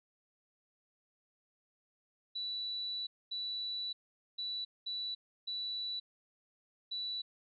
sine tone bursts at uneven times, 3951 Hz, B7, in tune, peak -36 dBFS, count 6, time 2.35-3.07 / 3.31-3.93 / 4.38-4.65 / 4.86-5.15 / 5.47-6 / 6.91-7.22 s, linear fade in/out 10 ms, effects none

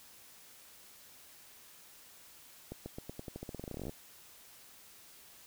accelerating click train, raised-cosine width 2 ms, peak -28 dBFS, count 23, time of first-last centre 2.72-3.895 s, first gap 140 ms, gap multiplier 0.89, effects white hiss -57 dBFS RMS until 5.46 s

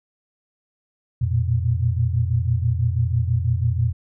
sine tone cluster, 86.5 / 115.5 / 121.6 Hz, F2 / A#2 / B2, -16 / -16 / -26 cents, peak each -22 dBFS, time 1.21-3.93 s, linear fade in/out 10 ms, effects none

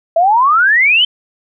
sine exponential sweep, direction up, 646 to 3136 Hz, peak -7 dBFS, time 0.16-1.05 s, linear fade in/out 5 ms, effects none

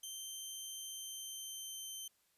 15% pulse tone with pitch glide, 3123 to 3103 Hz, G7 to G7, -7 to -18 cents, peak -37 dBFS, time 0.03-2.08 s, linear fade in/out 5 ms, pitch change -11 cents, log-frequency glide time 0.88-1.95 s, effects white hiss -75 dBFS RMS until 2.37 s + resampled to 32000 Hz

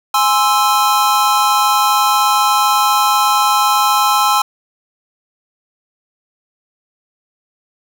square chord, Ab augmented, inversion none, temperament equal, 830.6 / 1046.5 / 1318.5 Hz, Ab5 / C6 / E6, 0 / 0 / 0 cents, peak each -16 dBFS, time 0.14-4.42 s, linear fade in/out 5 ms, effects none

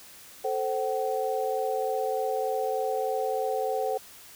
sine chord, F# diminished, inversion first, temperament equal with one note detuned, 440 / 523.3 / 759.5 Hz, A4 / C5 / F#5, 0 / 0 / +45 cents, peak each -30 dBFS, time 0.44-3.98 s, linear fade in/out 10 ms, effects white hiss -49 dBFS RMS until 4.35 s

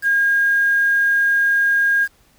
sine tone with quantisation, 1623 Hz, G#6, 40 cents flat, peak -13 dBFS, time 0.02-2.08 s, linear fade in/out 50 ms, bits 6, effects pink hiss -56 dBFS RMS until 2.38 s

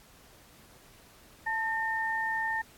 sine tone pair together, 883 / 1819.8 Hz, A5 / A#6, +6 / -42 cents, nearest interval octave + minor second, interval 1252 cents, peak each -32 / -30 dBFS, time 1.46-2.62 s, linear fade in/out 10 ms, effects pink hiss -57 dBFS RMS until 2.77 s + AAC 64 kbps

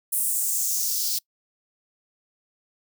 blue noise with high-pass filter sweep, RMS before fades -25 dBFS, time 0.12-1.19 s, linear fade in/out 10 ms, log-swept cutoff 9900 to 4500 Hz, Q 2.8, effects noise-tail reverb RT60 0.1 s tail -25 dB re dry

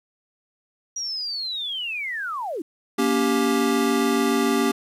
sine linear sweep, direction down, 5780 to 277.2 Hz, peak -26 dBFS, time 0.96-2.62 s, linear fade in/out 5 ms
square chord, G diminished, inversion first, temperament just, 235.2 / 282.2 / 392 Hz, Bb3 / Db4 / G4, +16 / +31 / 0 cents, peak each -24 dBFS, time 2.98-4.72 s, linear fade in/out 10 ms
effects resampled to 32000 Hz + 9-bit

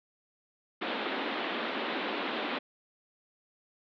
pink band-pass noise, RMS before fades -34 dBFS, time 0.81-2.59 s, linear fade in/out 10 ms, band 220 to 3800 Hz, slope 48 dB/octave, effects none

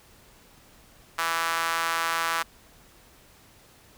sawtooth tone with high-pass filter, 165.4 Hz, E3, 6 cents sharp, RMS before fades -27 dBFS, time 1.18-2.43 s, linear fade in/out 10 ms, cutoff 1200 Hz, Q 2.2, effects pink hiss -55 dBFS RMS until 3.97 s

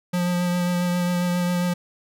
square tone with vibrato, 177.1 Hz, F3, 24 cents sharp, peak -21 dBFS, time 0.13-1.74 s, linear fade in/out 10 ms, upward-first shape triangle, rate 7.4 Hz, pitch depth 18 cents each way, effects none

